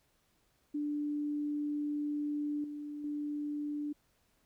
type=tone with level steps; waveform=sine; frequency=294.4 Hz; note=D4; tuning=4 cents sharp; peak=-32 / -39 / -34 dBFS; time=0.74-3.93 s; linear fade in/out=10 ms; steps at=2.64 / 3.04 s; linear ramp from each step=2 ms; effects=pink hiss -73 dBFS RMS until 4.45 s